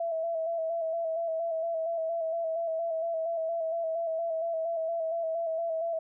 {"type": "tone with vibrato", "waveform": "sine", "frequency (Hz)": 659.3, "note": "E5", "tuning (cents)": 0, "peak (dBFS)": -28, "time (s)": [0, 5.99], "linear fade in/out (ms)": 5, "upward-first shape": "square", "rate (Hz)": 4.3, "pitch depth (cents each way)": 34, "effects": []}